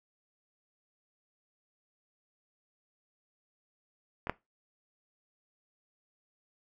clicks, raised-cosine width 0.5 ms, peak -22 / -13 dBFS, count 2, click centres 4.271 / 4.296 s, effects noise-tail reverb RT60 0.2 s tail -19 dB re dry

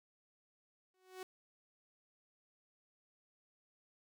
sawtooth tone with exponential growth, 372.1 Hz, F#4, 10 cents sharp, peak -38 dBFS, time 0.94-1.23 s, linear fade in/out 2 ms, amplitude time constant 63 ms, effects none

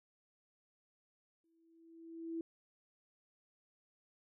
sine tone with exponential growth, 329.6 Hz, E4, in tune, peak -36 dBFS, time 1.44-2.41 s, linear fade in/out 2 ms, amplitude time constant 210 ms, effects none

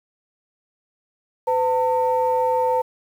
sine tone pair together, 506 / 901.6 Hz, B4 / A5, +42 / +42 cents, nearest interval minor seventh, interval 1000 cents, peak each -19 dBFS, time 1.47-2.82 s, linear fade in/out 10 ms, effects tanh soft clip ceiling -10 dBFS + 8-bit

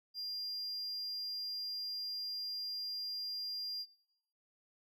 triangle tone, 4800 Hz, D8, 37 cents sharp, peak -37 dBFS, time 0.14-3.86 s, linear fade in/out 50 ms, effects noise-tail reverb RT60 0.9 s tail -21 dB re dry

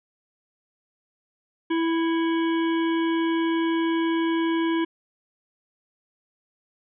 harmonic tone with a mistuned harmonic, 329.6 Hz, E4, in tune, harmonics 1 / 3 / 5 / 7 / 9 / 10, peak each -21 / -31 / -35 / -38 / -40 / -41 dBFS, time 1.7-4.85 s, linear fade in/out 10 ms, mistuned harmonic 7, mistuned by -47 cents, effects none

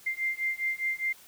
sine beating tone pair, 2093 / 2097.9 Hz, C7 / C7, 0 / +4 cents, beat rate 4.9 Hz, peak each -31 / -31 dBFS, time 0.06-1.13 s, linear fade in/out 10 ms, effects white hiss -54 dBFS RMS until 1.27 s

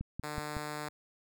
click train, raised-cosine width 5 ms, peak -25 dBFS, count 4, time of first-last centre 0.01-0.568 s, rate 5.38 Hz
5% pulse tone, 150 Hz, D3, 37 cents sharp, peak -26 dBFS, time 0.23-0.89 s, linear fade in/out 10 ms
effects none

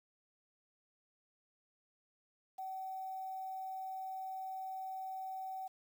sine tone with quantisation, 760 Hz, F#5, 46 cents sharp, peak -40 dBFS, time 2.58-5.68 s, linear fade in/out 10 ms, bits 10, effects none

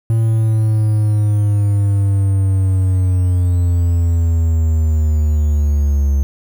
triangle linear sweep, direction down, 113.3 to 69.1 Hz, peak -9 dBFS, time 0.1-6.23 s, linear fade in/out 0 ms, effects 7-bit

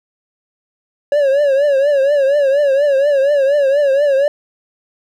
triangle tone with vibrato, 561 Hz, C#5, 21 cents sharp, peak -8 dBFS, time 1.12-4.28 s, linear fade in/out 2 ms, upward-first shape triangle, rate 4.2 Hz, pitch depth 110 cents each way, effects none

